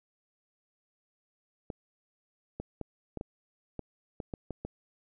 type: clicks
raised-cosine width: 2 ms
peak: -23 dBFS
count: 10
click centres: 1.702 / 2.6 / 2.813 / 3.173 / 3.211 / 3.793 / 4.202 / 4.338 / 4.507 / 4.65 s
effects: none